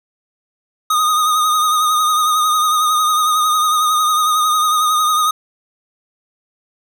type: tone with vibrato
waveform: square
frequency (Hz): 1239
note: D#6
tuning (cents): -8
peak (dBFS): -13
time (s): 0.9-5.31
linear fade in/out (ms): 5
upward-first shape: sine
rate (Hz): 11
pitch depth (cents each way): 39
effects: none